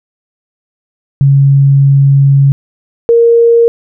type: tone pair in turn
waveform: sine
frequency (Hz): 138.59 / 466.2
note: C#3 / A#4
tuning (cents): 0 / 0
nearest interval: octave + major sixth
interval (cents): 2100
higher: second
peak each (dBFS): -3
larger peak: neither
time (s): 1.21-2.52 / 3.09-3.68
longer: first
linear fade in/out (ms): 0
effects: none